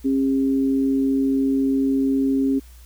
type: tone pair together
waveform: sine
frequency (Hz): 270.3 / 404.6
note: C#4 / G#4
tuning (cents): -44 / -45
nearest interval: perfect fifth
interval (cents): 699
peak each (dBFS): -17 / -27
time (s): 0.04-2.6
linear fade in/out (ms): 20
effects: added 60 Hz sine -42 dBFS peak until 2.85 s + white hiss -53 dBFS RMS until 2.85 s